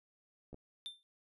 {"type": "clicks", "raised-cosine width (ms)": 2, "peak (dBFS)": -36, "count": 2, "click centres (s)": [0.53, 0.544]}
{"type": "tone with exponential decay", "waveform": "triangle", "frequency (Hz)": 3573, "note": "A7", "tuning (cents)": 26, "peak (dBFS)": -36, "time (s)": [0.86, 1.03], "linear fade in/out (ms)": 0, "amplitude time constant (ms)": 36}
{"effects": ["resampled to 32000 Hz"]}